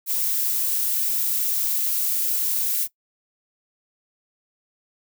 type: noise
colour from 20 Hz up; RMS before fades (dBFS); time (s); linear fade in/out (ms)
violet; -23; 0.06-2.88; 50
effects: noise-tail reverb RT60 0.1 s tail -19 dB re dry